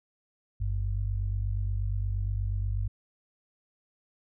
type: tone pair together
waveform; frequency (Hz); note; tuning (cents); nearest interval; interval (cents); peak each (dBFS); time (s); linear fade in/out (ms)
sine; 49.57 / 98; G1 / G2; +20 / 0; octave; 1180; -29 / -30; 0.6-2.88; 10
effects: none